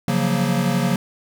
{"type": "chord", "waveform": "square", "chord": "Gb major seventh", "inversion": "second", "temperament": "equal with one note detuned", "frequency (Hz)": [138.59, 174.61, 186.28, 233.1], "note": ["Db3", "F3", "Gb3", "Bb3"], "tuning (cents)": [0, 0, 12, 0], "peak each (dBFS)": -24, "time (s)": [0.08, 0.96], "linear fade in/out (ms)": 2, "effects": []}